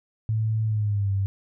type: tone with pitch glide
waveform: sine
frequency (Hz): 110 to 98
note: A2 to G2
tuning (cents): 0 to 0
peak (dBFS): -21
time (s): 0.29-1.26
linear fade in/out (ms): 0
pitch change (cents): -200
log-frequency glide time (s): 0.65-1.12
effects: none